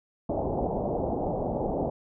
white low-pass noise, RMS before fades -29 dBFS, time 0.29-1.9 s, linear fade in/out 5 ms, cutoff 790 Hz, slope 48 dB/octave, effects none

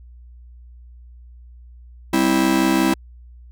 45% pulse chord, C major, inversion second, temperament just, 196.22 / 261.6 / 327 Hz, G3 / C4 / E4, +2 / 0 / -14 cents, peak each -22 / -20 / -18 dBFS, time 2.13-2.94 s, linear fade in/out 5 ms, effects added 60 Hz sine -40 dBFS peak until 3.51 s

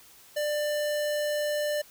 square tone, 594 Hz, D5, 20 cents sharp, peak -27 dBFS, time 0.36-1.82 s, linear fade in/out 10 ms, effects white hiss -54 dBFS RMS until 1.9 s

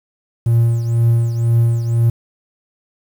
triangle tone with tremolo, 116.54 Hz, A#2, in tune, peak -6 dBFS, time 0.46-2.1 s, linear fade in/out 5 ms, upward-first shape triangle, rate 2 Hz, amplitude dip 70%, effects tanh soft clip ceiling -3 dBFS + 7-bit

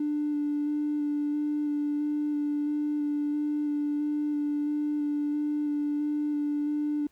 triangle tone with vibrato, 295.1 Hz, D4, 8 cents sharp, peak -22 dBFS, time 0-7.07 s, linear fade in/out 5 ms, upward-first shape square, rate 1.5 Hz, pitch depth 10 cents each way, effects tanh soft clip ceiling -23 dBFS + pink hiss -67 dBFS RMS until 7.11 s

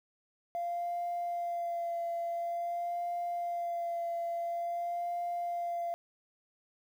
sine tone with vibrato, 690 Hz, F5, 21 cents flat, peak -31 dBFS, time 0.55-5.94 s, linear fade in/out 0 ms, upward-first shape sine, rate 0.48 Hz, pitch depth 19 cents each way, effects tanh soft clip ceiling -28 dBFS + 10-bit

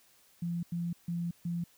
sine tone bursts at uneven times, 171.5 Hz, F3, 31 cents flat, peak -31 dBFS, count 4, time 0.42-0.63 / 0.72-0.93 / 1.08-1.31 / 1.45-1.64 s, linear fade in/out 5 ms, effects white hiss -64 dBFS RMS until 1.77 s

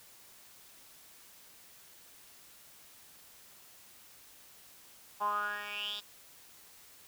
10% pulse tone with band-pass filter sweep, 206.4 Hz, G#3, 10 cents flat, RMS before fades -36 dBFS, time 5.2-6.01 s, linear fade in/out 20 ms, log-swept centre 920 to 4000 Hz, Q 8.1, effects white hiss -57 dBFS RMS until 7.07 s

